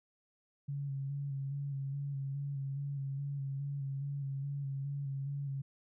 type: tone with vibrato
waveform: sine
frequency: 139.1 Hz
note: C#3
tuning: 6 cents sharp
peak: -35 dBFS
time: 0.68-5.62 s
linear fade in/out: 10 ms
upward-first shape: square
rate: 2.4 Hz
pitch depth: 27 cents each way
effects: none